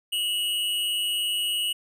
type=tone with amplitude modulation; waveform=square; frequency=2900 Hz; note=F#7; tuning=35 cents flat; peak=-22 dBFS; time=0.12-1.73 s; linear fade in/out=10 ms; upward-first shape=sine; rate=203 Hz; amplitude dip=60%; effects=none